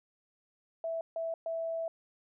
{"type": "tone bursts at uneven times", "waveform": "sine", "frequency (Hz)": 658, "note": "E5", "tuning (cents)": -3, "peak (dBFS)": -32, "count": 3, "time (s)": [[0.84, 1.01], [1.16, 1.34], [1.46, 1.88]], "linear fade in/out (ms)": 2, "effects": []}